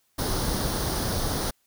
pink noise with comb filter, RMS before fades -27 dBFS, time 0.18-1.51 s, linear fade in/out 10 ms, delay 0.2 ms, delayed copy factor +0.65, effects white hiss -69 dBFS RMS until 1.66 s

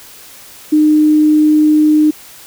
sine tone, 304.9 Hz, D#4, 35 cents flat, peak -6 dBFS, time 0.72-2.11 s, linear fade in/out 10 ms, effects white hiss -37 dBFS RMS until 2.46 s

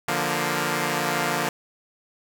5% pulse chord, Bb major, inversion first, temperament equal, 146.83 / 174.61 / 233.1 Hz, D3 / F3 / Bb3, 0 / 0 / 0 cents, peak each -16 dBFS, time 0.08-1.49 s, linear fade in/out 2 ms, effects none

